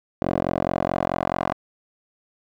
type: tone with band-pass filter sweep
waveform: 10% pulse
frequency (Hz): 44.63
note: F1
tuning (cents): +38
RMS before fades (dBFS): -24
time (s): 0.22-1.53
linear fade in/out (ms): 0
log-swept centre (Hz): 480 to 860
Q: 1.7
effects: none